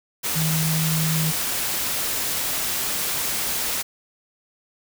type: tone in noise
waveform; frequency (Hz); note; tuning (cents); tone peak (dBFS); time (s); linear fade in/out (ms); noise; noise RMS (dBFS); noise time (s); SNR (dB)
sine; 159; D#3; +38; -21; 0.35-1.32; 20; white; -25; 0.23-3.83; +1
effects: none